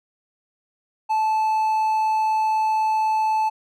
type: tone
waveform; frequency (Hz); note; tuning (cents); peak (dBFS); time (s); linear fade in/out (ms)
triangle; 872; A5; -16; -16; 1.09-3.5; 20
effects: none